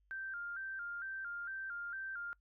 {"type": "tone with vibrato", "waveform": "sine", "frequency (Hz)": 1480, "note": "F#6", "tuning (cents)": 0, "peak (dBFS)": -40, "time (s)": [0.11, 2.33], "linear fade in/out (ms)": 0, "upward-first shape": "square", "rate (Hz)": 2.2, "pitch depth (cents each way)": 93, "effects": ["noise-tail reverb RT60 0.1 s tail -24 dB re dry", "added 50 Hz sine -70 dBFS peak until 2.4 s"]}